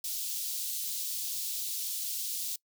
white high-pass noise, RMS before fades -35 dBFS, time 0.04-2.56 s, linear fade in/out 5 ms, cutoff 3500 Hz, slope 24 dB/octave, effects noise-tail reverb RT60 0.1 s tail -23 dB re dry

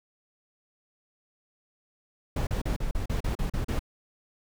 brown noise bursts, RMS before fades -28 dBFS, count 10, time 2.36-3.793 s, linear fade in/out 5 ms, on 110 ms, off 37 ms, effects none

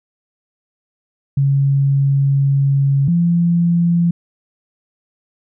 sine tone pair in turn, 138.5 / 171.26 Hz, C#3 / F3, -1 / -34 cents, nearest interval major third, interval 367 cents, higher second, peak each -11 dBFS, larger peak neither, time 1.37-3.08 / 3.08-4.11 s, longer first, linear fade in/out 5 ms, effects none

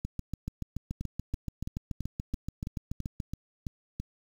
two click trains, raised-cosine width 5 ms, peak -22 / -21 dBFS, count 10 / 23, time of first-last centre 1.01-4 / 0.05-3.202 s, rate 3.01 / 6.98 Hz, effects 8-bit

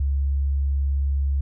sine tone, 69.3 Hz, C#2, in tune, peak -19 dBFS, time 0-1.41 s, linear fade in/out 5 ms, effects none

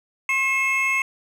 triangle tone cluster, 1073 / 2154 / 2622 Hz, C6 / C7 / E7, +43 / +50 / -10 cents, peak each -26 / -19 / -23 dBFS, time 0.29-1.02 s, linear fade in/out 2 ms, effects none

